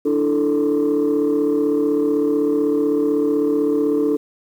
sine chord, D suspended second, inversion none, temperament equal, 293.7 / 329.6 / 440 Hz, D4 / E4 / A4, 0 / 0 / 0 cents, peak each -17 / -22 / -17 dBFS, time 0.05-4.17 s, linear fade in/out 10 ms, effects tanh soft clip ceiling -11 dBFS + 8-bit

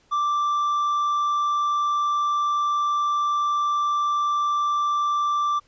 triangle tone, 1174.7 Hz, D6, in tune, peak -18 dBFS, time 0.11-5.6 s, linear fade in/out 20 ms, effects pink hiss -61 dBFS RMS until 5.67 s + resampled to 16000 Hz

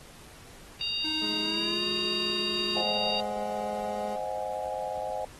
harmonic tone, 932.3 Hz, A#5, in tune, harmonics 3 / 4 / 5, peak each -32 / -33 / -34 dBFS, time 0.81-3.2 s, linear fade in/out 0 ms
square tone with pitch glide, 311.1 to 357.4 Hz, D#4 to F4, 0 to +40 cents, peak -36 dBFS, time 1.04-2.82 s, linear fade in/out 10 ms, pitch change +240 cents, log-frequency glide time 1.4-1.86 s
25% pulse tone, 209.5 Hz, G#3, 15 cents sharp, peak -35 dBFS, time 1.21-4.17 s, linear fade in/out 20 ms
sine chord, Ab dominant seventh, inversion first, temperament equal, 523.3 / 622.3 / 740 / 830.6 Hz, C5 / Eb5 / Gb5 / Ab5, 0 / 0 / 0 / 0 cents, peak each -36 dBFS, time 2.76-5.25 s, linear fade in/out 5 ms
effects pink hiss -51 dBFS RMS until 5.39 s + AAC 32 kbps

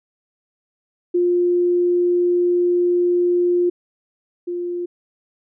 sine tone pair in turn, 352.8 / 351.1 Hz, F4 / F4, +18 / +9 cents, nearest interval unison, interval 9 cents, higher first, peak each -14 / -22 dBFS, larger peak first, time 1.14-3.7 / 4.47-4.86 s, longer first, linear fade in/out 10 ms, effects none

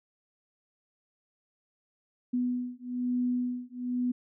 sine beating tone pair, 246.9 / 248 Hz, B3 / B3, 0 / +7 cents, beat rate 1.1 Hz, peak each -31 dBFS, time 2.33-4.12 s, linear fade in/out 10 ms, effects none

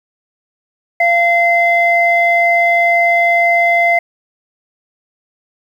sine tone pair together, 689 / 2065 Hz, F5 / C7, -24 / -23 cents, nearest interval octave + perfect fifth, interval 1901 cents, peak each -11 dBFS, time 1-3.99 s, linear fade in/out 5 ms, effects tanh soft clip ceiling -1 dBFS + 7-bit

